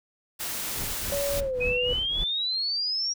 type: noise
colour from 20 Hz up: white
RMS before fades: -32 dBFS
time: 0.39-1.41 s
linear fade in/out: 20 ms
type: noise with tremolo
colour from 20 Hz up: brown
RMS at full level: -32 dBFS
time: 0.76-2.24 s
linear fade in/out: 0 ms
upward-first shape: triangle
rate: 3.6 Hz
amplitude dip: 95%
type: tone with pitch glide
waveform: sine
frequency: 565 to 494.7 Hz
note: C#5 to B4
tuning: +33 to +3 cents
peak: -26 dBFS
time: 1.12-1.93 s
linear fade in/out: 2 ms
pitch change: -230 cents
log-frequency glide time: 1.39-1.59 s
type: exponential sweep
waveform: sine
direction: up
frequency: 2489 to 5700 Hz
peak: -25 dBFS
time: 1.6-3.14 s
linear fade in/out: 20 ms
effects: none